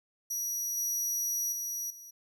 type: tone with level steps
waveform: sawtooth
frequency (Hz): 5800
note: F#8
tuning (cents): -35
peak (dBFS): -29 / -27 / -31 / -44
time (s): 0.3-2.11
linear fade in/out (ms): 10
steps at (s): 0.77 / 1.52 / 1.9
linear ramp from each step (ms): 5
effects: none